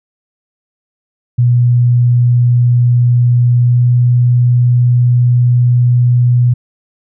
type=tone with pitch glide; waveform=sine; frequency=121.7 to 122.48 Hz; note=B2 to B2; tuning=-25 to -14 cents; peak=-6 dBFS; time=1.38-6.54 s; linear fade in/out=10 ms; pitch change=+11 cents; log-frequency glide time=3.63-3.83 s; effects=none